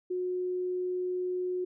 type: tone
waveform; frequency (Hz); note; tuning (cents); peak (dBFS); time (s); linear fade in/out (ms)
sine; 363.6; F#4; -30; -29; 0.1-1.65; 10
effects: none